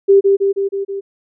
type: tone with echo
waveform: sine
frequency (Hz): 394.6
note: G4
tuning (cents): +11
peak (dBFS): -5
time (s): 0.08-0.21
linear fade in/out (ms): 20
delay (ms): 160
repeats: 5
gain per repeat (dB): -3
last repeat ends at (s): 1.01
effects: none